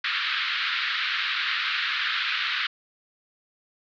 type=band-pass noise; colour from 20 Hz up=pink; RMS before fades=-27 dBFS; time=0.04-2.67 s; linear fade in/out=5 ms; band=1300 to 4200 Hz; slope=48 dB/octave; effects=none